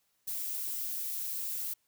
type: noise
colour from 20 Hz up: violet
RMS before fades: -36 dBFS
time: 0.27-1.74 s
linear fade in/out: 10 ms
effects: white hiss -75 dBFS RMS until 1.87 s